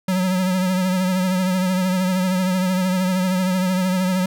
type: tone with vibrato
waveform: square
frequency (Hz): 185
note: F#3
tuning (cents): 0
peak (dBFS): -18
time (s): 0.08-4.26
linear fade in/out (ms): 5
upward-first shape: triangle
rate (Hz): 13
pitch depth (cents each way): 53
effects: none